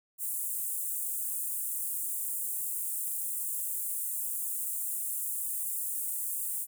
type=high-pass noise; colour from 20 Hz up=pink; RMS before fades=-34 dBFS; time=0.18-6.67 s; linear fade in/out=50 ms; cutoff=8200 Hz; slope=48 dB/octave; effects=none